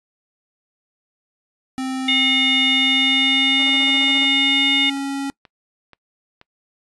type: tone with pitch glide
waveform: square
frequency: 261.6 to 276 Hz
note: C4 to C#4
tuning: 0 to -7 cents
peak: -23 dBFS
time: 1.78-5.3 s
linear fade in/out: 0 ms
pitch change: +93 cents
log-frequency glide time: 2.64-4.71 s
type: harmonic tone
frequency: 720 Hz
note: F#5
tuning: 47 cents flat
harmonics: 3 / 4 / 5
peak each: -19 / -19 / -19 dBFS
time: 2.08-4.9 s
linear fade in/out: 5 ms
type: tone bursts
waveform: 15% pulse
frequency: 293.6 Hz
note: D4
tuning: in tune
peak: -27 dBFS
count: 10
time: 3.59-4.255 s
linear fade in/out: 5 ms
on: 44 ms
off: 25 ms
type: click train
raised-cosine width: 0.3 ms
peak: -27 dBFS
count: 6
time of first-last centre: 4.01-6.414 s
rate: 2.08 Hz
effects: noise-tail reverb RT60 0.1 s tail -24 dB re dry + resampled to 24000 Hz